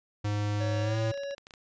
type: tone with pitch glide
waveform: square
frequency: 103.83 to 111.28 Hz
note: G#2 to A2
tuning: 0 to +20 cents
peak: -28 dBFS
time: 0.24-1.12 s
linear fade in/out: 10 ms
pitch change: +120 cents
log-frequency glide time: 0.81-0.99 s
type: harmonic tone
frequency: 560 Hz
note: C#5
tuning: 18 cents sharp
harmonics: 1 / 3 / 5 / 7 / 9 / 10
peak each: -33 / -46 / -51 / -51 / -61 / -54 dBFS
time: 0.6-1.35 s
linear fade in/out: 10 ms
type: clicks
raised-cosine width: 0.2 ms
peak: -30 dBFS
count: 12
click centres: 0.95 / 0.985 / 1.023 / 1.066 / 1.141 / 1.176 / 1.235 / 1.31 / 1.381 / 1.469 / 1.508 / 1.538 s
effects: resampled to 16000 Hz